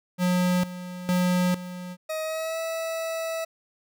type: tone with tremolo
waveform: square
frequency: 180.2 Hz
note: F#3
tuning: 45 cents flat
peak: -21 dBFS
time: 0.18-1.97 s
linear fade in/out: 50 ms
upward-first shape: square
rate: 1.1 Hz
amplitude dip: 80%
type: tone with pitch glide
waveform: 40% pulse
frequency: 630 to 652.6 Hz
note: D#5 to E5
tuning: +21 to -18 cents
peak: -27 dBFS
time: 2.09-3.45 s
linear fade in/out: 10 ms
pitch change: +61 cents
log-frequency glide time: 2.23-2.59 s
effects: none